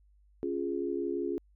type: chord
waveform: sine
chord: Db major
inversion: none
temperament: equal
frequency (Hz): 277.2 / 349.2 / 415.3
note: Db4 / F4 / Ab4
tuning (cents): 0 / 0 / 0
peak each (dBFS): -36 / -33 / -35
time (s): 0.43-1.38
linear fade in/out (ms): 0
effects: added 50 Hz sine -60 dBFS peak until 1.55 s